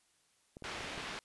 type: clicks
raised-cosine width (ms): 2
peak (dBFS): -34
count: 5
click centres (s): 0.569 / 0.623 / 0.808 / 0.846 / 0.978
type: low-pass noise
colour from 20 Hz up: white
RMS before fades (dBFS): -43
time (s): 0.64-1.19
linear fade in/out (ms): 0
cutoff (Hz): 2900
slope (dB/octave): 12
effects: white hiss -72 dBFS RMS until 1.24 s + resampled to 24000 Hz